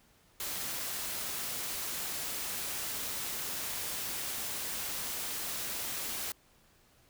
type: noise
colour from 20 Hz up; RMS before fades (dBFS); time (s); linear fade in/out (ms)
white; -37; 0.4-6.32; 2
effects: pink hiss -65 dBFS RMS until 7.09 s

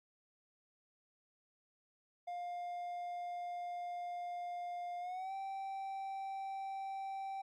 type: tone with pitch glide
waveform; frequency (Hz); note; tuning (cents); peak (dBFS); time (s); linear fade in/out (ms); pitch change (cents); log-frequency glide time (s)
triangle; 705 to 777.7; F5 to G5; +16 to -14; -38; 2.27-7.42; 10; +170; 5-5.33
effects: Opus 48 kbps

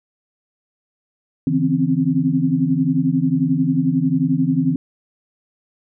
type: tone cluster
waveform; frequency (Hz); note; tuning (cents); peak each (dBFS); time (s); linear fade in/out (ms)
sine; 143.7 / 165.2 / 257.6 / 268.8; D3 / E3 / C4 / C4; -37 / +4 / -27 / +47; -24 / -20 / -19 / -20; 1.47-4.76; 2
effects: none

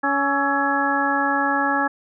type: harmonic tone with a mistuned harmonic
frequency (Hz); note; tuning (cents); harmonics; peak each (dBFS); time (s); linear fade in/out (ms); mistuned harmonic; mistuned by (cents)
280; C#4; +18; 1 / 2 / 3 / 4 / 5 / 6; -25 / -29 / -23 / -27 / -26 / -23; 0.03-1.88; 10; 5; -88
effects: none

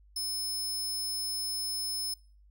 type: tone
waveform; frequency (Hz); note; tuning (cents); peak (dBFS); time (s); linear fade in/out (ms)
sawtooth; 5220; E8; -18; -29; 0.16-2.14; 5
effects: noise-tail reverb RT60 0.4 s tail -23 dB re dry + added 50 Hz sine -56 dBFS peak until 2.5 s

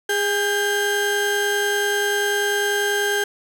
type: tone pair together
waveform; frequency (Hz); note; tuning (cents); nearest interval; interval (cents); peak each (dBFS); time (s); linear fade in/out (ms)
35% pulse; 409.8 / 1589; G#4 / G6; -23 / +23; octave + major seventh; 2346; -20; 0.09-3.24; 5
effects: none

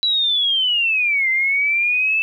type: linear two-way sweep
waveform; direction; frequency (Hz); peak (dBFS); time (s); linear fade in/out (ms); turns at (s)
sine; down then up; 3951 to 2062 to 2647; -15; 0.03-2.22; 0; 1.29
effects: 9-bit

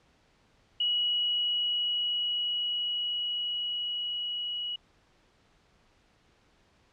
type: tone with level ramp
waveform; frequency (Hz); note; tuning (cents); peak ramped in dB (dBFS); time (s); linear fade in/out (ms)
sine; 2917; F#7; -25; -24 to -31; 0.8-4.76; 5
effects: pink hiss -65 dBFS RMS until 6.92 s + low-pass 5000 Hz 12 dB/octave

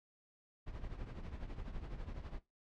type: noise with tremolo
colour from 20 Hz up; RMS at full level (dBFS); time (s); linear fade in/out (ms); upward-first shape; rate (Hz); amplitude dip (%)
brown; -42; 0.66-2.4; 20; triangle; 12; 75
effects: noise-tail reverb RT60 0.2 s tail -17 dB re dry + low-pass 4000 Hz 12 dB/octave

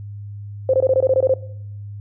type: tone bursts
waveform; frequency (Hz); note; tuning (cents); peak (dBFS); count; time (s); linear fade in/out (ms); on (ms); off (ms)
sine; 523.3; C5; 0; -12; 10; 0.69-1.339; 2; 46; 21
effects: noise-tail reverb RT60 0.8 s tail -21 dB re dry + added 102 Hz sine -30 dBFS peak until 2 s

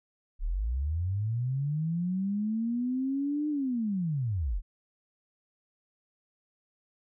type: linear two-way sweep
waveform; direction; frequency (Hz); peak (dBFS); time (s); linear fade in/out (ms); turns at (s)
sine; up then down; 32.37 to 303.5 to 32.37; -27; 0.39-4.62; 50; 3.49
effects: none

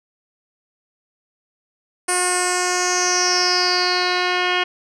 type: tone with low-pass filter sweep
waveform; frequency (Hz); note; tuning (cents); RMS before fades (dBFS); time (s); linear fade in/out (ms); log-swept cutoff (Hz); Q
10% pulse; 360.6; F#4; -45; -19; 2.08-4.64; 10; 9300 to 3200; 7.7
effects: none

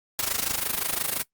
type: noise with amplitude modulation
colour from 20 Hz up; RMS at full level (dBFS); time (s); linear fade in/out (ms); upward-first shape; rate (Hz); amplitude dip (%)
white; -24; 0.19-1.23; 0; sine; 25.8; 80
effects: noise-tail reverb RT60 0.1 s tail -20 dB re dry + Opus 48 kbps

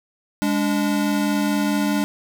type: tone pair together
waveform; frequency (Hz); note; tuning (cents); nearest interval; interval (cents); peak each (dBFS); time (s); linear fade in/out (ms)
square; 205 / 289.7; G#3 / D4; -22 / -24; tritone; 598; -22; 0.42-2.04; 0
effects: none

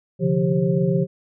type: tone cluster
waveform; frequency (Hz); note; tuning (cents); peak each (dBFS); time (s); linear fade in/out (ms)
sine; 132.4 / 148 / 175.4 / 392.6 / 535; C3 / D3 / F3 / G4 / C5; +21 / +14 / +8 / +3 / +38; -26 / -23 / -20 / -24 / -26; 0.19-1.07; 50
effects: none

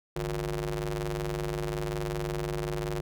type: ring-modulated tone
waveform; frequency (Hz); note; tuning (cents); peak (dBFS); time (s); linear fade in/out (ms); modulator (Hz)
sawtooth; 105.4; G#2; +26; -23; 0.16-3.01; 5; 253
effects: none

